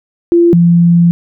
sine tone pair in turn, 342.7 / 171.35 Hz, F4 / F3, -33 / -33 cents, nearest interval octave, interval 1200 cents, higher first, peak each -4 dBFS, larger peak neither, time 0.32-0.53 / 0.53-1.11 s, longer second, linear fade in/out 0 ms, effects none

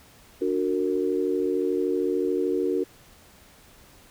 sine chord, D augmented, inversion none, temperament just, 293.7 / 367.1 / 458.9 Hz, D4 / F#4 / A#4, 0 / -14 / -27 cents, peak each -28 / -25 / -27 dBFS, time 0.41-2.84 s, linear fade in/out 10 ms, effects pink hiss -53 dBFS RMS until 4.1 s

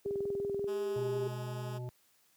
sine tone with vibrato, 400 Hz, G4, 35 cents sharp, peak -32 dBFS, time 0.05-1.28 s, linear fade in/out 10 ms, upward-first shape square, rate 5.6 Hz, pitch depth 11 cents each way
click train, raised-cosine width 2 ms, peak -30 dBFS, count 13, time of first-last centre 0.06-0.643 s, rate 20.6 Hz
10% pulse tone, 210 Hz, G#3, 19 cents sharp, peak -36 dBFS, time 0.67-1.79 s, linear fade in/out 20 ms
harmonic tone, 123.7 Hz, B2, 3 cents sharp, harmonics 1 / 3 / 5 / 7, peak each -37 / -47 / -51 / -54 dBFS, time 0.96-1.89 s, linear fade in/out 0 ms
effects white hiss -69 dBFS RMS until 2.36 s + high-pass 80 Hz 12 dB/octave

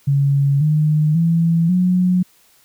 sine tone with pitch steps, 140 / 152.67 / 166.49 / 181.56 Hz, C#3 / D#3 / E3 / F#3, +18 / -33 / +18 / -32 cents, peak -12 dBFS, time 0.07-2.23 s, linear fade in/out 10 ms, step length 540 ms, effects white hiss -54 dBFS RMS until 2.64 s

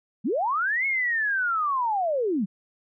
sine linear two-way sweep, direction up then down, 170.6 to 2200 to 170.6 Hz, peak -22 dBFS, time 0.24-2.46 s, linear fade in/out 20 ms, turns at 0.86 s, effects none

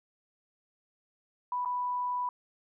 sine tone with dropouts, 987.8 Hz, B5, in tune, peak -29 dBFS, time 1.52-2.29 s, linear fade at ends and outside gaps 2 ms, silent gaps 1.649-1.657 s, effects none

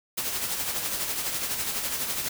white noise with tremolo, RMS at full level -28 dBFS, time 0.17-2.29 s, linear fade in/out 10 ms, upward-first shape sine, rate 12 Hz, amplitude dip 45%, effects none

